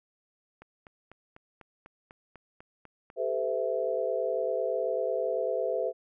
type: click train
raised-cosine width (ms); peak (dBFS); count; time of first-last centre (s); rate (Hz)
0.5; -33; 11; 0.62-3.101; 4.03
type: chord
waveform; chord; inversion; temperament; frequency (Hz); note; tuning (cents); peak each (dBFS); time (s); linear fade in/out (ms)
sine; A minor seventh; third; equal with one note detuned; 392 / 440 / 510.1 / 659.3; G4 / A4 / C5 / E5; 0 / 0 / -44 / 0; -35 / -34 / -30 / -32; 3.16-5.93; 50
effects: none